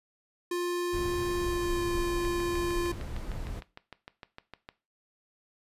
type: tone with pitch glide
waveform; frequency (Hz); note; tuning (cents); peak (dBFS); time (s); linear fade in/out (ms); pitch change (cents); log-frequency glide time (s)
square; 351.9 to 347.7; F4 to F4; +13 to -8; -29; 0.51-2.92; 5; -21; 1.38-1.84
type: noise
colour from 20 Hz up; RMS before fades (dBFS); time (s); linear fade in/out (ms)
brown; -36; 0.92-3.61; 20
type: click train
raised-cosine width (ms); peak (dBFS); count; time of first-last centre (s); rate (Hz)
0.3; -27; 17; 2.25-4.689; 6.56
effects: noise-tail reverb RT60 0.3 s tail -17 dB re dry + resampled to 32000 Hz